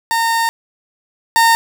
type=tone pair in turn; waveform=30% pulse; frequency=916 / 916 Hz; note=A#5 / A#5; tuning=-31 / -31 cents; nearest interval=unison; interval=0 cents; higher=neither; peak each=-11 / -6 dBFS; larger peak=second; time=0.11-0.49 / 1.36-1.55 s; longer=first; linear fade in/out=0 ms; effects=none